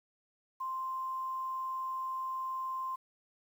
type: tone with quantisation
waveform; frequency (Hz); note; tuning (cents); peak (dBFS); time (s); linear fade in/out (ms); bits
sine; 1046.5; C6; 0; -34; 0.6-2.96; 10; 10
effects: none